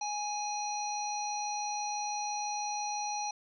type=harmonic tone; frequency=831 Hz; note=G#5; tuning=1 cent sharp; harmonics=1 / 3 / 5 / 7; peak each=-34 / -45 / -43 / -39 dBFS; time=0.01-3.31 s; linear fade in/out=5 ms; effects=none